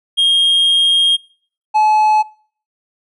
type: tone pair in turn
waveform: triangle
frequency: 3237 / 857.4 Hz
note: G#7 / A5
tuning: -45 / -45 cents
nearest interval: octave + major seventh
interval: 2300 cents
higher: first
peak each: -8 / -7 dBFS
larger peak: second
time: 0.17-1.17 / 1.74-2.23 s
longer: first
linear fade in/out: 20 ms
effects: noise-tail reverb RT60 0.5 s tail -24 dB re dry + resampled to 24000 Hz